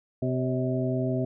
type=harmonic tone with a mistuned harmonic; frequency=128.1 Hz; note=C3; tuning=36 cents flat; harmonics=1 / 2 / 3 / 4 / 5; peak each=-28 / -29 / -32 / -39 / -32 dBFS; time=0.22-1.25 s; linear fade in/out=5 ms; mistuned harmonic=4; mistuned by=+120 cents; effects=none